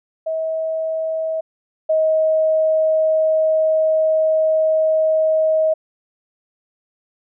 sine tone pair in turn, 641 / 631.8 Hz, E5 / D#5, -49 / +26 cents, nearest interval unison, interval 25 cents, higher first, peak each -19 / -13 dBFS, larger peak second, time 0.26-1.41 / 1.89-5.74 s, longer second, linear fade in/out 10 ms, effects none

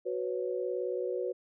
sine chord, F# suspended fourth, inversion none, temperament equal with one note detuned, 370 / 495.9 / 554.4 Hz, F#4 / B4 / C#5, 0 / +7 / 0 cents, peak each -34 / -34 / -38 dBFS, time 0.05-1.33 s, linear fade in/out 20 ms, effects none

